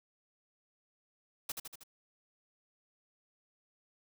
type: noise with echo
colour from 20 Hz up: white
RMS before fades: -37 dBFS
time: 1.49-1.52 s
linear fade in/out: 5 ms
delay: 79 ms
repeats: 4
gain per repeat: -4 dB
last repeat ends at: 1.836 s
effects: none